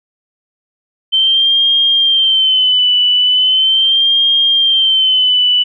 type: tone with vibrato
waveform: sine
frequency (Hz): 3094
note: G7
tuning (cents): -23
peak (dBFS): -8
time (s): 1.12-5.64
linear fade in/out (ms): 20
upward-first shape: sine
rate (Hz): 0.39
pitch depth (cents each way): 70
effects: none